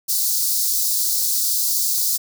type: high-pass noise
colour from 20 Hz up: white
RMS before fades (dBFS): -20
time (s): 0.08-2.18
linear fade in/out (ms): 20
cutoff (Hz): 4200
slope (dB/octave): 48
effects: none